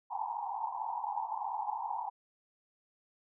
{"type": "band-pass noise", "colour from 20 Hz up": "pink", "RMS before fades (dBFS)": -37, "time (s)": [0.1, 2.1], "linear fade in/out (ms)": 20, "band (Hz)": [790, 970], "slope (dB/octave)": 96, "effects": []}